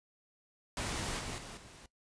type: noise with level steps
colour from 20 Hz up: pink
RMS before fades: -37 / -41 / -47 / -54 dBFS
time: 0.77-1.86 s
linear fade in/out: 2 ms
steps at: 1.19 / 1.38 / 1.57 s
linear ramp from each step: 2 ms
effects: noise-tail reverb RT60 0.1 s tail -18 dB re dry + resampled to 22050 Hz